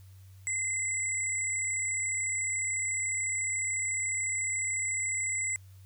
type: tone pair together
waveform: sine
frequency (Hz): 2066 / 7800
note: C7 / B8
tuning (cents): -22 / -23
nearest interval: octave + major seventh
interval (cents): 2299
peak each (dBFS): -34 / -30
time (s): 0.47-5.56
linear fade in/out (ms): 0
effects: added 95 Hz sine -49 dBFS peak until 5.85 s + white hiss -65 dBFS RMS until 5.85 s